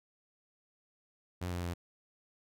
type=tone with pitch steps; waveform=sawtooth; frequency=89.3 / 88 / 86.7 Hz; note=F2 / F2 / F2; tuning=+39 / +14 / -12 cents; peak=-31 dBFS; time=1.41-1.74 s; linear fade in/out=10 ms; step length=110 ms; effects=none